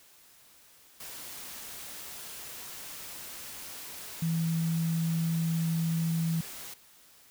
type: tone in noise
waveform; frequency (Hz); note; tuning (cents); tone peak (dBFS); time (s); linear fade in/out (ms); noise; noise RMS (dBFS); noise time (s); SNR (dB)
sine; 164.5; E3; -3; -26; 4.22-6.41; 5; white; -43; 1-6.74; +14
effects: white hiss -58 dBFS RMS until 7.3 s